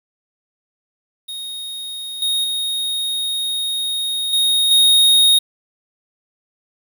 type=tone with level steps; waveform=square; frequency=3729 Hz; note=A#7; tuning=in tune; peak=-27 / -17 / -20 / -14 / -10 dBFS; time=1.28-5.39 s; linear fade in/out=10 ms; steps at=2.22 / 2.44 / 4.33 / 4.71 s; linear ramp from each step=2 ms; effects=8-bit